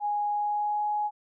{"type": "tone with pitch glide", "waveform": "sine", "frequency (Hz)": [828, 837.1], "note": ["G#5", "G#5"], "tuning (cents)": [-5, 13], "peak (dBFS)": -25, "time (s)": [0, 1.11], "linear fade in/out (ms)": 50, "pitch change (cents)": 18, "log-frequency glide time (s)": [0.3, 0.85], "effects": []}